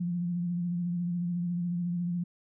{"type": "tone with vibrato", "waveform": "sine", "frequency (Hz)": 174.61, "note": "F3", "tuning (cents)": 0, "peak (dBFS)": -28, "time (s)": [0, 2.24], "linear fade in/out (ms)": 10, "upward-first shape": "sine", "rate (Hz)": 14, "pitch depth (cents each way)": 35, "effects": []}